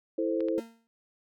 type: chord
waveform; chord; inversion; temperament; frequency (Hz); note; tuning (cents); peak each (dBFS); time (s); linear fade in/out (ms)
sine; A minor; second; equal; 329.6 / 440 / 523.3; E4 / A4 / C5; 0 / 0 / 0; -29 / -32 / -31; 0.18-0.6; 5
type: clicks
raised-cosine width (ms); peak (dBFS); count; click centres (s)
0.3; -30; 2; 0.406 / 0.485
type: tone with exponential decay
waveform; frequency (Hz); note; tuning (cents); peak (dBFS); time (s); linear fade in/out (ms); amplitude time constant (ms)
40% pulse; 228.7; A#3; -33; -35; 0.58-0.87; 0; 63
effects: none